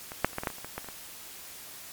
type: clicks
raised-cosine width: 0.5 ms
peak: -24 / -6 / -29 / -15 / -18 / -12 / -26 / -30 / -24 / -18 / -29 / -24 dBFS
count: 12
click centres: 0.119 / 0.246 / 0.332 / 0.384 / 0.435 / 0.472 / 0.502 / 0.584 / 0.646 / 0.78 / 0.845 / 0.887 s
effects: white hiss -45 dBFS RMS until 1.92 s + MP3 96 kbps